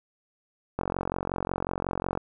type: click train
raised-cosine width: 1 ms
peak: -14 dBFS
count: 64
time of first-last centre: 0.79-2.175 s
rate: 45.5 Hz
effects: none